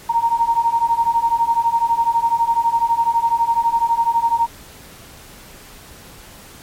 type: beating tone pair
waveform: sine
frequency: 920 / 932 Hz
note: A#5 / A#5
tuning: -23 / -1 cents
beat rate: 12 Hz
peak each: -18 / -16 dBFS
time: 0.09-4.47 s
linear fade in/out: 10 ms
effects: pink hiss -41 dBFS RMS until 6.62 s + MP3 64 kbps